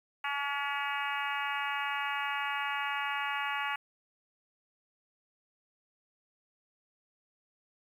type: harmonic tone with a mistuned harmonic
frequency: 283.8 Hz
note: C#4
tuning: 41 cents sharp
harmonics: 3 / 4 / 5 / 6 / 7 / 8 / 9 / 10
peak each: -37 / -38 / -39 / -40 / -40 / -41 / -42 / -42 dBFS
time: 0.24-3.76 s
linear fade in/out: 5 ms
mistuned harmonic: 7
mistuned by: -19 cents
effects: 10-bit